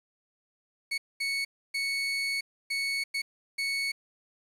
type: tone bursts at uneven times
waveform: 30% pulse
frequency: 2217 Hz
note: C#7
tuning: in tune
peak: -25 dBFS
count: 6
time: 0.91-0.98 / 1.2-1.45 / 1.74-2.41 / 2.7-3.04 / 3.14-3.22 / 3.58-3.92 s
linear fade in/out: 10 ms
effects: low-pass 10000 Hz 12 dB/octave + 9-bit